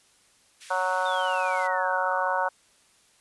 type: high-pass noise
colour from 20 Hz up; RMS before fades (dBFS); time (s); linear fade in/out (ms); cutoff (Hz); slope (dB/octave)
pink; -46; 0.6-1.68; 20; 1800; 24
type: harmonic tone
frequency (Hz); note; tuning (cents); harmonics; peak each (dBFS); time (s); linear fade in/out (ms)
185; F#3; 0; 3 / 4 / 5 / 6 / 7 / 8; -30 / -31 / -28 / -32 / -34 / -30; 0.7-2.49; 10
type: exponential sweep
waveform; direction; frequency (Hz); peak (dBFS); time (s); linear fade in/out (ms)
sine; down; 3691 to 862; -35; 1.05-2.48; 10
effects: white hiss -61 dBFS RMS until 3.2 s + resampled to 24000 Hz